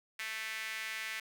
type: tone with high-pass filter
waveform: sawtooth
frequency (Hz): 220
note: A3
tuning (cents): 0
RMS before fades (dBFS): -40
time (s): 0.19-1.2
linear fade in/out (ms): 5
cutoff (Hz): 2000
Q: 3.2
effects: none